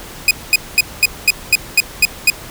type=tone bursts; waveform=sawtooth; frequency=2489 Hz; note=D#7; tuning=in tune; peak=-3 dBFS; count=9; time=0.28-2.301 s; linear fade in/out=2 ms; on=29 ms; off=220 ms; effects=pink hiss -33 dBFS RMS until 2.5 s